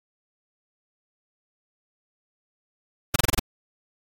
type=noise bursts; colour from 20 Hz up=pink; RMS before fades=-19 dBFS; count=6; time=3.14-3.395 s; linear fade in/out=5 ms; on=20 ms; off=27 ms; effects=AAC 48 kbps